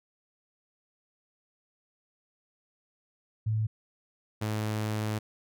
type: tone pair in turn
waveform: sine / sawtooth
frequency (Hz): 109.2 / 107.51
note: A2 / A2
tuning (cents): -13 / -40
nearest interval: unison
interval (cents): 27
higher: first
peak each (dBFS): -25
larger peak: neither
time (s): 3.46-3.67 / 4.41-5.19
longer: second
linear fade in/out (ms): 10
effects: none